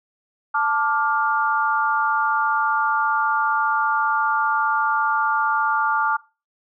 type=chord; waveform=sine; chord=D minor; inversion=second; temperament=just; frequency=881 / 1174.7 / 1409.6 Hz; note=A5 / D6 / F6; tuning=+2 / 0 / +16 cents; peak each=-22 dBFS; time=0.54-6.17 s; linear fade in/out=10 ms; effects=noise-tail reverb RT60 0.3 s tail -21 dB re dry